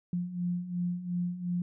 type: beating tone pair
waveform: sine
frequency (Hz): 174.7 / 177.5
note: F3 / F3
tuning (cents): +1 / +28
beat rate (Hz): 2.8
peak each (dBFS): -36 / -31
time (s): 0.13-1.62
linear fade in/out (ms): 2
effects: none